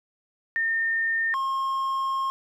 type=tone pair in turn; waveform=sine / triangle; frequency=1818 / 1073.2 Hz; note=A#6 / C6; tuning=-44 / +44 cents; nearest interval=major sixth; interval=912 cents; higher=first; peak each=-22 dBFS; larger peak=neither; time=0.56-1.34 / 1.34-2.3 s; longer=second; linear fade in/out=0 ms; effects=none